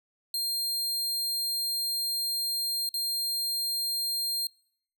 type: tone with dropouts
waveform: sawtooth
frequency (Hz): 4200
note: C8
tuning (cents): +6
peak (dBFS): -25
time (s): 0.34-4.47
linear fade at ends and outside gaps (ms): 2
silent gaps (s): 2.891-2.94
effects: noise-tail reverb RT60 0.6 s tail -25 dB re dry